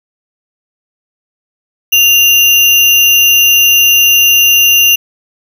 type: tone with sample-and-hold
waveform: sine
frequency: 2794 Hz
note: F7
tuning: in tune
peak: -4 dBFS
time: 1.92-4.96 s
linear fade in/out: 10 ms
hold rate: 8820 Hz
effects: none